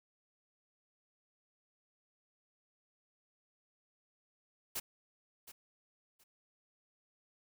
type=noise with echo; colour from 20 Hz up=white; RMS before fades=-38 dBFS; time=4.75-4.8 s; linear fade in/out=10 ms; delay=720 ms; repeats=2; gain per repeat=-14 dB; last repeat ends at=6.24 s; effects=none